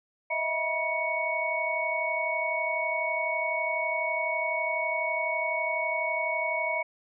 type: tone cluster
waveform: sine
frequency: 629 / 661 / 964 / 2228 Hz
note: D#5 / E5 / B5 / C#7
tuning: +19 / +5 / -42 / +8 cents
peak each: -33 / -34 / -33 / -29 dBFS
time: 0.3-6.83 s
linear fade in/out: 10 ms
effects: none